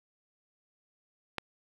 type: click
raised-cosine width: 0.3 ms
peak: -16 dBFS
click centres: 1.383 s
effects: 7-bit